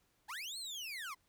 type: linear two-way sweep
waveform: 30% pulse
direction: up then down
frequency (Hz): 751 to 4338 to 971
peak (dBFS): -39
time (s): 0.28-1.15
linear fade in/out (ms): 20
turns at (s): 0.58
effects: pink hiss -75 dBFS RMS until 1.28 s